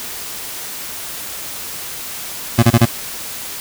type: tone bursts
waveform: 25% pulse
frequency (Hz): 116.54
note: A#2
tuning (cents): 0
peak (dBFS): -3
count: 4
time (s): 2.58-2.856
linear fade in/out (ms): 10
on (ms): 48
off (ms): 28
effects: white hiss -28 dBFS RMS until 3.6 s